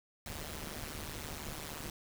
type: noise with amplitude modulation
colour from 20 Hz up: pink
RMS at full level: -39 dBFS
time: 0.26-1.9 s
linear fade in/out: 2 ms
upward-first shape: sine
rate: 151 Hz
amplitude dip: 95%
effects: none